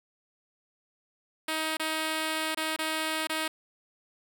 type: tone with dropouts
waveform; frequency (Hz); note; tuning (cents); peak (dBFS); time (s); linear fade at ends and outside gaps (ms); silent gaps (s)
5% pulse; 315.7; D#4; +25; -17; 1.48-3.48; 5; 1.77-1.796 / 2.548-2.572 / 2.764-2.788 / 3.272-3.295
effects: none